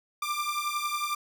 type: beating tone pair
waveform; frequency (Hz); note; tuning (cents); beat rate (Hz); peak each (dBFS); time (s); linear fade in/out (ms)
sawtooth; 1182 / 1193; D6 / D6; +11 / +27; 11; -28; 0.22-1.15; 5
effects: none